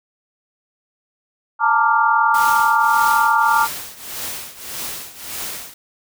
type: chord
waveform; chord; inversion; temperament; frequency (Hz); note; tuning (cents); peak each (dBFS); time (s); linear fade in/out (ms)
sine; Bb major seventh; third; equal with one note detuned; 880 / 920 / 1174.7 / 1396.9; A5 / Bb5 / D6 / F6; 0 / -23 / 0 / 0; -18; 1.59-3.68; 50
type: noise with tremolo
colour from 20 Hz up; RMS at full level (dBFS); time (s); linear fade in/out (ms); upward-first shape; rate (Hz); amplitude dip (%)
white; -26; 2.34-5.74; 5; triangle; 1.7; 85
effects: none